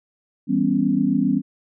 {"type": "chord", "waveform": "sine", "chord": "C# half-diminished seventh", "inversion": "first", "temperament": "just", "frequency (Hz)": [166.31, 199.57, 249.5, 277.2], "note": ["E3", "G3", "B3", "C#4"], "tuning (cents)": [16, 31, 18, 0], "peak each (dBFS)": [-26, -22, -21, -21], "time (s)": [0.47, 1.42], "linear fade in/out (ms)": 50, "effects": []}